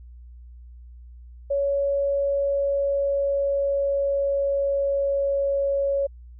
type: tone with pitch glide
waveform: sine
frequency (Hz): 560 to 556.1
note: C#5 to C#5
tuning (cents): +18 to +5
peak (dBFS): -20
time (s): 1.5-6.07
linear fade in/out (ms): 10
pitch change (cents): -13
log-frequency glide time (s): 2.18-5.71
effects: added 60 Hz sine -41 dBFS peak until 6.39 s